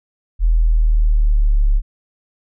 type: linear sweep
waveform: sine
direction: down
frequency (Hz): 41.2 to 35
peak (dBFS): -10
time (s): 0.39-1.82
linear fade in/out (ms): 50
effects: none